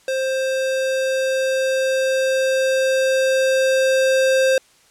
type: tone with level ramp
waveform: square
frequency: 527 Hz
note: C5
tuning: 12 cents sharp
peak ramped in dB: -20 to -14 dBFS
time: 0.08-4.58 s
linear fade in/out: 2 ms
effects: white hiss -54 dBFS RMS until 4.9 s + low-pass 9000 Hz 12 dB/octave